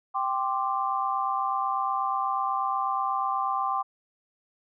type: chord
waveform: sine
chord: G suspended fourth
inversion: none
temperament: equal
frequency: 784 / 1046.5 / 1174.7 Hz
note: G5 / C6 / D6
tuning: 0 / 0 / 0 cents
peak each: -29 dBFS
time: 0.14-3.83 s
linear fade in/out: 20 ms
effects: none